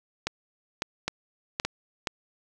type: clicks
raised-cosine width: 0.2 ms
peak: -10 dBFS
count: 6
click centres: 0.27 / 0.821 / 1.08 / 1.599 / 1.65 / 2.072 s
effects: none